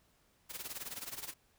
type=noise with tremolo; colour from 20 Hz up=white; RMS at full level=-41 dBFS; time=0.49-1.34 s; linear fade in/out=20 ms; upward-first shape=sine; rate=19 Hz; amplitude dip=80%; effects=pink hiss -71 dBFS RMS until 1.58 s